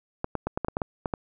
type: clicks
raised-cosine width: 1 ms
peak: -13 dBFS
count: 10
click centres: 0.244 / 0.353 / 0.47 / 0.575 / 0.647 / 0.684 / 0.769 / 0.818 / 1.058 / 1.138 s
effects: none